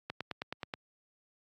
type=click train; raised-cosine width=0.3 ms; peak=-20 dBFS; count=7; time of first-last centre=0.1-0.738 s; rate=9.4 Hz; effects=high-pass 100 Hz 12 dB/octave + AAC 48 kbps